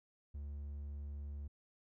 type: tone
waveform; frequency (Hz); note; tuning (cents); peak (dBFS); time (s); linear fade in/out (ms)
triangle; 72; D2; -34; -40; 0.34-1.48; 10
effects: none